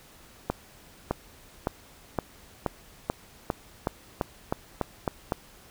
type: accelerating click train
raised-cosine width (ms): 1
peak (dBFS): -11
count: 13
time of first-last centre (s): 0.5-5.322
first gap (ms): 610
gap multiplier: 0.92
effects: pink hiss -53 dBFS RMS until 5.7 s